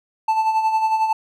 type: tone with tremolo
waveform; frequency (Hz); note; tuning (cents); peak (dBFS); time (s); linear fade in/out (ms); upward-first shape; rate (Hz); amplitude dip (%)
triangle; 880; A5; 0; -12; 0.28-1.13; 5; sine; 11; 55
effects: none